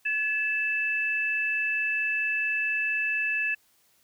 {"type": "tone pair together", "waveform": "sine", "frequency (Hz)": [1710.6, 2635], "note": ["A6", "E7"], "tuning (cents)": [-49, -1], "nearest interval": "perfect fifth", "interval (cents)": 748, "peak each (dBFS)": [-29, -26], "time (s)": [0.05, 3.55], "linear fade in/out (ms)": 10, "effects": ["white hiss -65 dBFS RMS until 4.03 s"]}